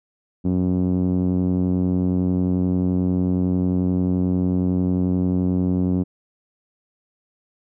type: tone with low-pass filter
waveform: 5% pulse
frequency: 91.2 Hz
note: F#2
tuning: 24 cents flat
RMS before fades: -20 dBFS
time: 0.44-6.04 s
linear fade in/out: 20 ms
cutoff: 230 Hz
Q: 2.2
effects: none